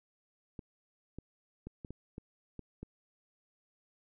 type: clicks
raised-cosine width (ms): 3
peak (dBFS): -30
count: 8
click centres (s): 0.592 / 1.186 / 1.67 / 1.848 / 1.906 / 2.181 / 2.593 / 2.83
effects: none